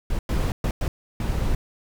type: noise bursts at uneven times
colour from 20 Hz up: brown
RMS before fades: -23 dBFS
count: 5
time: 0.1-0.19 / 0.29-0.52 / 0.64-0.71 / 0.81-0.88 / 1.2-1.55 s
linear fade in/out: 2 ms
effects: none